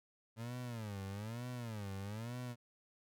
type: tone with vibrato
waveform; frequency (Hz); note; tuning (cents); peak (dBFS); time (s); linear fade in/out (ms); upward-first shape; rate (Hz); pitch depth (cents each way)
30% pulse; 110; A2; 0; -39; 0.36-2.56; 50; sine; 1.1; 220
effects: none